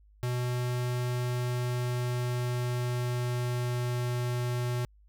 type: tone with pitch glide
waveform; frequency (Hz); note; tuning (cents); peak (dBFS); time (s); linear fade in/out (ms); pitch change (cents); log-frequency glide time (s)
square; 123.47 to 122.55; B2 to B2; 0 to -13; -29; 0.23-4.85; 0; -13; 1.08-4.11
effects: added 51 Hz sine -56 dBFS peak until 5.08 s